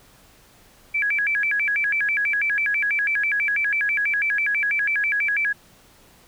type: tone with vibrato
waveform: sine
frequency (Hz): 1967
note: B6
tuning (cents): -7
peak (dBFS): -19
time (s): 0.94-5.53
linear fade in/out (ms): 10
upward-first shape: square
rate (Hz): 6.1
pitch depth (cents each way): 290
effects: pink hiss -53 dBFS RMS until 6.27 s